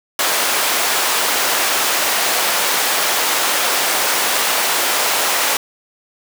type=high-pass noise; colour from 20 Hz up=pink; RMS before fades=-17 dBFS; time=0.19-5.57 s; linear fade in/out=2 ms; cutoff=650 Hz; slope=12 dB/octave; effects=none